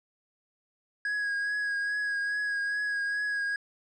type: tone with vibrato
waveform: triangle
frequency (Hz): 1655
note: G#6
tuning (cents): -6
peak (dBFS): -26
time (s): 1.05-3.56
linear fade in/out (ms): 2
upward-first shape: triangle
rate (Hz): 2.4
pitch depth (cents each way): 28
effects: resampled to 22050 Hz